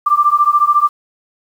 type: beating tone pair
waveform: sine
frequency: 1174.7 / 1188.7 Hz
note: D6 / D6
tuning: 0 / +21 cents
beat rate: 14 Hz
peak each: -12 dBFS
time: 0.06-0.89 s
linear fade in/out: 10 ms
effects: 7-bit